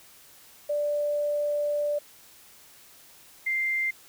sine tone pair in turn, 587.3 / 2093 Hz, D5 / C7, 0 / 0 cents, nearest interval octave + minor seventh, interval 2200 cents, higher second, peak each -24 dBFS, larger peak neither, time 0.69-1.99 / 3.46-3.91 s, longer first, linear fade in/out 10 ms, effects white hiss -53 dBFS RMS until 4.08 s

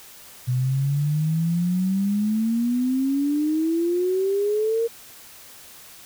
sine exponential sweep, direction up, 123.47 to 466.2 Hz, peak -19 dBFS, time 0.47-4.88 s, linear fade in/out 20 ms, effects white hiss -45 dBFS RMS until 6.05 s

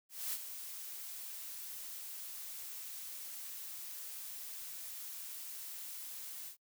blue noise with ADSR envelope, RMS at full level -37 dBFS, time 0.09-6.57 s, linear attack 240 ms, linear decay 45 ms, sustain -9 dB, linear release 100 ms, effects noise-tail reverb RT60 0.1 s tail -25 dB re dry

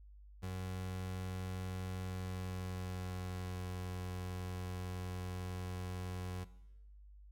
30% pulse tone with pitch glide, 92.5 to 90.91 Hz, F#2 to F#2, 0 to -30 cents, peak -37 dBFS, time 0.42-6.45 s, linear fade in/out 20 ms, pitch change -30 cents, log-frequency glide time 1.99-3.63 s, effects noise-tail reverb RT60 1.0 s tail -17 dB re dry + added 50 Hz sine -54 dBFS peak until 7.31 s

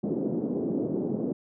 pink band-pass noise, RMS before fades -29 dBFS, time 0.03-1.33 s, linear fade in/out 10 ms, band 190 to 440 Hz, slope 24 dB/octave, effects none

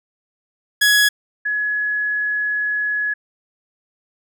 sawtooth / sine tone pair in turn, 1678 / 1689.7 Hz, G#6 / G#6, +17 / +29 cents, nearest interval unison, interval 12 cents, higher second, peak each -8 / -18 dBFS, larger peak first, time 0.81-1.09 / 1.45-3.14 s, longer second, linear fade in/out 10 ms, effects none

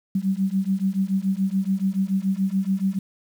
sine beating tone pair, 189.1 / 196.1 Hz, F#3 / G3, +38 / +1 cents, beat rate 7 Hz, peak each -23 dBFS, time 0.15-2.99 s, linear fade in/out 5 ms, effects 8-bit

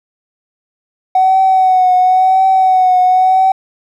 triangle tone with vibrato, 748 Hz, F#5, 19 cents sharp, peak -3 dBFS, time 1.15-3.52 s, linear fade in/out 5 ms, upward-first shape triangle, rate 0.95 Hz, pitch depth 41 cents each way, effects tanh soft clip ceiling -4 dBFS

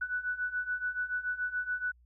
sine beating tone pair, 1480 / 1487 Hz, F#6 / F#6, 0 / +8 cents, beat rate 7 Hz, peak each -36 / -33 dBFS, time 0.01-1.92 s, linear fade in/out 10 ms, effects added 60 Hz sine -59 dBFS peak until 2.05 s

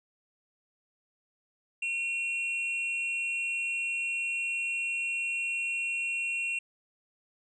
triangle tone pair together, 2438 / 2737 Hz, D#7 / F7, -36 / -36 cents, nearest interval major second, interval 200 cents, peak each -37 / -28 dBFS, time 1.82-6.59 s, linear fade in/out 5 ms, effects resampled to 22050 Hz

